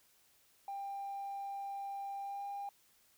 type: tone with pitch glide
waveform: triangle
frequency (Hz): 794 to 802.8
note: G5 to G5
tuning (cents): +22 to +41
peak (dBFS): -36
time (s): 0.68-2.69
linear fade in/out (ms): 2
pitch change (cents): +19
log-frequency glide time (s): 2.21-2.45
effects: tanh soft clip ceiling -36 dBFS + white hiss -69 dBFS RMS until 3.17 s